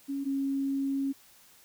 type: tone pair in turn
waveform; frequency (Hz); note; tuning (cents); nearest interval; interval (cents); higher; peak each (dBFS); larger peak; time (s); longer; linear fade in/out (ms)
sine; 277.2 / 273.9; C#4 / C#4; 0 / -21; unison; 21; first; -30 / -27; second; 0.08-0.25 / 0.25-1.13; second; 20
effects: white hiss -58 dBFS RMS until 1.64 s